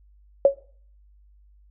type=tone with exponential decay; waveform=sine; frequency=554.4 Hz; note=C#5; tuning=in tune; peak=-7 dBFS; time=0.45-0.57 s; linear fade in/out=2 ms; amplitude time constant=24 ms; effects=noise-tail reverb RT60 0.5 s tail -20 dB re dry + added 50 Hz sine -52 dBFS peak until 1.7 s